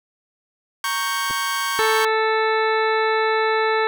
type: chord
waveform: sawtooth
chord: G diminished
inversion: first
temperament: equal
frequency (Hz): 932.3 / 1108.7 / 1568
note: Bb5 / Db6 / G6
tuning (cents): 0 / 0 / 0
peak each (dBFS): -26 / -20 / -22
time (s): 0.84-2.05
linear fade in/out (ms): 2
type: clicks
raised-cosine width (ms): 2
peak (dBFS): -26 / -22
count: 2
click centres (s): 1.301 / 1.309
type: harmonic tone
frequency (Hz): 440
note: A4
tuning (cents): 0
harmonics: 1 / 2 / 3 / 4 / 5 / 6 / 8 / 9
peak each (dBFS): -20 / -23 / -25 / -25 / -29 / -35 / -39 / -33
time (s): 1.79-3.87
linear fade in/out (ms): 0
effects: none